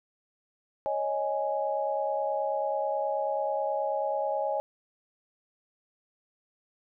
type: chord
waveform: sine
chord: C# suspended second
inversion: none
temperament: just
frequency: 554.4 / 623.7 / 831.5 Hz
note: C#5 / D#5 / G#5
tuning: 0 / +4 / +2 cents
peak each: -31 dBFS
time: 0.86-4.6 s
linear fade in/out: 0 ms
effects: none